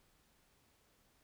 silence, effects pink hiss -72 dBFS RMS until 1.23 s

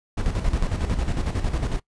brown noise with tremolo, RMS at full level -22 dBFS, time 0.17-1.8 s, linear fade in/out 10 ms, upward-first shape square, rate 11 Hz, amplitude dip 55%, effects noise-tail reverb RT60 0.1 s tail -20 dB re dry + resampled to 22050 Hz

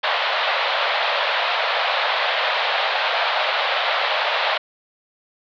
pink band-pass noise, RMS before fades -21 dBFS, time 0.03-4.58 s, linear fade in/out 10 ms, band 550 to 4100 Hz, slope 48 dB/octave, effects none

